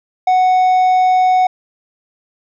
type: tone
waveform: triangle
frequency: 740 Hz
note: F#5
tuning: in tune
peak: -7 dBFS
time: 0.27-1.47 s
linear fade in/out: 5 ms
effects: resampled to 16000 Hz